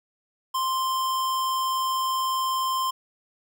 square tone, 1046.5 Hz, C6, in tune, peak -24 dBFS, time 0.54-2.91 s, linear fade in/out 10 ms, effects none

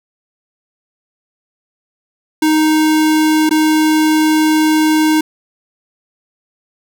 square tone with dropouts, 311.1 Hz, D#4, in tune, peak -10 dBFS, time 2.42-5.21 s, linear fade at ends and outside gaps 5 ms, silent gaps 3.493-3.509 s, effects none

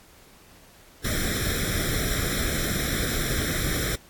pink noise with comb filter, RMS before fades -26 dBFS, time 1.04-3.96 s, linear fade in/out 10 ms, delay 0.54 ms, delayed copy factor +0.9, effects pink hiss -53 dBFS RMS until 4.09 s + AAC 64 kbps

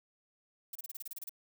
violet noise bursts, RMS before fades -42 dBFS, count 11, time 0.73-1.294 s, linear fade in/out 5 ms, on 24 ms, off 30 ms, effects none

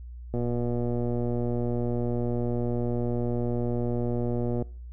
click train, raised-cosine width 2 ms, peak -17 dBFS, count 515, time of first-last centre 0.34-4.623 s, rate 120 Hz, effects noise-tail reverb RT60 0.5 s tail -23 dB re dry + added 60 Hz sine -38 dBFS peak until 4.92 s

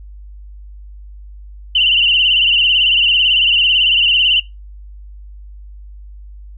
sine tone with vibrato, 2898 Hz, F#7, 37 cents flat, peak -9 dBFS, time 1.75-4.4 s, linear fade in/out 5 ms, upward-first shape sine, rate 18 Hz, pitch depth 98 cents each way, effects noise-tail reverb RT60 0.2 s tail -19 dB re dry + added 50 Hz sine -32 dBFS peak until 6.57 s

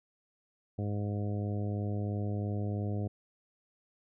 harmonic tone, 103 Hz, G#2, 14 cents flat, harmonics 1 / 2 / 3 / 4 / 5 / 6 / 7, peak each -32 / -38 / -42 / -44 / -46 / -48 / -49 dBFS, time 0.78-3.08 s, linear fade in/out 10 ms, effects none

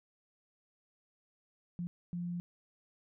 sine tone bursts at uneven times, 174.61 Hz, F3, in tune, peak -35 dBFS, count 2, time 1.79-1.87 / 2.13-2.4 s, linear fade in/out 0 ms, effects none

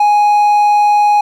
triangle tone, 830.6 Hz, G#5, in tune, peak -5 dBFS, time 0-1.21 s, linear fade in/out 5 ms, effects none

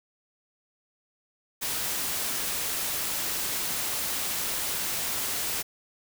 white noise, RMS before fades -30 dBFS, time 1.61-5.63 s, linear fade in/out 20 ms, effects none

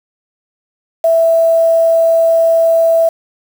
sine tone with quantisation, 659.3 Hz, E5, in tune, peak -7 dBFS, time 1.04-3.09 s, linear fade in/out 5 ms, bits 5, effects none

